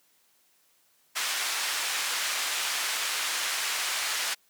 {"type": "band-pass noise", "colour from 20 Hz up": "pink", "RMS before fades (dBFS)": -30, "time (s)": [1.15, 4.35], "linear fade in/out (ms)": 20, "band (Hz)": [1400, 9800], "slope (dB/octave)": 12, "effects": ["white hiss -66 dBFS RMS until 4.49 s", "high-pass 150 Hz 12 dB/octave"]}